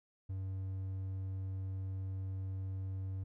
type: tone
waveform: triangle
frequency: 95.3 Hz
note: G2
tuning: 48 cents flat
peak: -35 dBFS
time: 0.29-3.24 s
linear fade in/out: 10 ms
effects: none